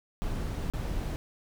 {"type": "noise with dropouts", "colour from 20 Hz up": "brown", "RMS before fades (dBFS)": -32, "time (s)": [0.22, 1.16], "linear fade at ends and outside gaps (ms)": 0, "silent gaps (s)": [[0.536, 0.539], [0.7, 0.736]], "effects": []}